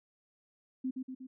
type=tone with echo; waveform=sine; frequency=258.9 Hz; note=C4; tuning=18 cents flat; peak=-31 dBFS; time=0.84-0.91 s; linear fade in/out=10 ms; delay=120 ms; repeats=3; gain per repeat=-4 dB; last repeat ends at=1.27 s; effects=none